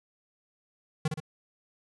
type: tone with echo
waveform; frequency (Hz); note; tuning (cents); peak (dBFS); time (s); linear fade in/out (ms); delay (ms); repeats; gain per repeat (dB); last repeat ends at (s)
square; 155.56; D#3; 0; -25; 1.05-1.08; 5; 61; 2; -5; 1.202
effects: resampled to 24000 Hz + 11-bit